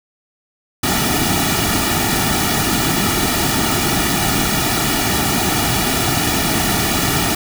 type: noise with comb filter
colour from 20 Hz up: pink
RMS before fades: -17 dBFS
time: 0.83-7.35 s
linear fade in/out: 5 ms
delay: 1.9 ms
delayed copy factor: -0.75
effects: none